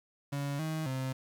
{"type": "tone with pitch steps", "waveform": "35% pulse", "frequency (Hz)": [141.5, 157.9, 131.3], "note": ["C#3", "D#3", "C3"], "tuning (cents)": [36, 26, 6], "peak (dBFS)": -31, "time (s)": [0.32, 1.13], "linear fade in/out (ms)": 10, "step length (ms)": 270, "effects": ["10-bit"]}